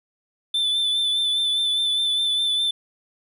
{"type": "tone with vibrato", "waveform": "triangle", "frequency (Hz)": 3520, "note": "A7", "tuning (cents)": 0, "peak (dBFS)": -18, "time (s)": [0.54, 2.71], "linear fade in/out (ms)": 5, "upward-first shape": "sine", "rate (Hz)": 4.9, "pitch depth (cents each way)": 27, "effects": []}